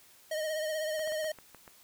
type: tone with vibrato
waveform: square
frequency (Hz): 622.3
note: D#5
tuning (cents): 0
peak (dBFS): -32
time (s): 0.31-1.32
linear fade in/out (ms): 5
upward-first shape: triangle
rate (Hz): 16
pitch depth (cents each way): 51
type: clicks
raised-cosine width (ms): 0.5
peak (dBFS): -34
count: 7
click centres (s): 0.994 / 1.075 / 1.121 / 1.244 / 1.387 / 1.547 / 1.678
effects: white hiss -59 dBFS RMS until 1.83 s